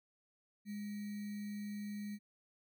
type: tone with sample-and-hold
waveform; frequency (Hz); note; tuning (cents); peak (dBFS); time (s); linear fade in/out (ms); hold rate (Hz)
sine; 206.2; G#3; -12; -40; 0.65-2.19; 50; 2100
effects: none